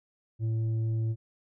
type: tone with tanh clipping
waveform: sine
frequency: 112 Hz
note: A2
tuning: 31 cents sharp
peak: -27 dBFS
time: 0.39-1.16 s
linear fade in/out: 50 ms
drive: 5 dB
effects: none